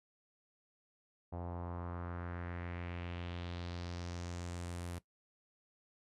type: tone with low-pass filter sweep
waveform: sawtooth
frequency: 87.31 Hz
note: F2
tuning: in tune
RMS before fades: -43 dBFS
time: 1.32-4.99 s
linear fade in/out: 10 ms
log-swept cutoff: 770 to 11000 Hz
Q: 2.3
effects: noise-tail reverb RT60 0.1 s tail -17 dB re dry